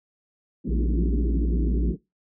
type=band-pass noise; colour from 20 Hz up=pink; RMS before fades=-30 dBFS; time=0.64-1.97 s; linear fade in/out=20 ms; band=150 to 370 Hz; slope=48 dB/octave
type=harmonic tone; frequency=57.8 Hz; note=A#1; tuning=14 cents flat; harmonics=1 / 3 / 5 / 7; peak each=-21 / -35 / -36 / -44 dBFS; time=0.67-1.94 s; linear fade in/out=50 ms
effects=noise-tail reverb RT60 0.2 s tail -20 dB re dry